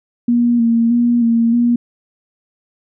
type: tone with vibrato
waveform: sine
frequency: 234.9 Hz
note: A#3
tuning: 13 cents sharp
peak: -10 dBFS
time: 0.28-1.76 s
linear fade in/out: 5 ms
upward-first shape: square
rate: 1.6 Hz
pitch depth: 29 cents each way
effects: none